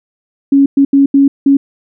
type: tone bursts at uneven times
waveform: sine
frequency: 277.2 Hz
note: C#4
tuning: in tune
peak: -4 dBFS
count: 5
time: 0.52-0.66 / 0.77-0.85 / 0.93-1.06 / 1.14-1.28 / 1.46-1.57 s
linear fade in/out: 5 ms
effects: none